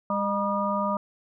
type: harmonic tone with a mistuned harmonic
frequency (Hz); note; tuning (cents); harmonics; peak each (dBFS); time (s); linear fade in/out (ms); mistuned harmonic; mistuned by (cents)
202.8; G#3; -41; 1 / 3 / 5 / 6; -29 / -29 / -29 / -29; 0.1-0.97; 2; 5; -86
effects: none